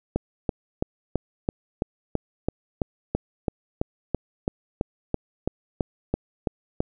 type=click train; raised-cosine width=2 ms; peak=-9 dBFS; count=21; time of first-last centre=0.16-6.805 s; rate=3.01 Hz; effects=none